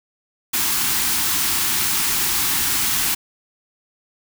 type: band-stop noise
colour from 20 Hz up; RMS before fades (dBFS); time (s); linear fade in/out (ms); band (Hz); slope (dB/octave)
white; -20; 0.53-3.15; 10; 390 to 780; 48
effects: none